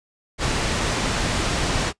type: low-pass noise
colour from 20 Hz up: pink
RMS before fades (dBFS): -23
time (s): 0.38-1.93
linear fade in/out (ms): 50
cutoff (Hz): 7400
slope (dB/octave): 12
effects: noise-tail reverb RT60 0.1 s tail -21 dB re dry + resampled to 22050 Hz